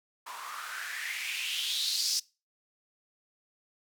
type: noise with band-pass filter sweep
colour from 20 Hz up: blue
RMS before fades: -34 dBFS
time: 0.26-2.2 s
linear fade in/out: 10 ms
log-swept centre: 950 to 5400 Hz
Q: 4.8
effects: noise-tail reverb RT60 0.3 s tail -23 dB re dry